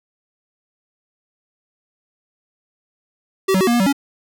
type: tone with pitch steps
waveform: square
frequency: 384 / 188.8 / 377.1 / 237 / 239.5 / 191.3 / 279.8 Hz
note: G4 / F#3 / F#4 / A#3 / A#3 / G3 / C#4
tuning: -36 / +35 / +33 / +29 / +47 / -42 / +16 cents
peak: -14 dBFS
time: 3.48-3.928 s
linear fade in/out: 10 ms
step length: 64 ms
effects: none